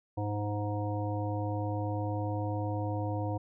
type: harmonic tone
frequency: 103.83 Hz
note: G#2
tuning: in tune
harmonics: 1 / 3 / 5 / 7 / 9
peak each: -32 / -37 / -39 / -40 / -42 dBFS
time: 0.17-3.38 s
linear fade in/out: 10 ms
effects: none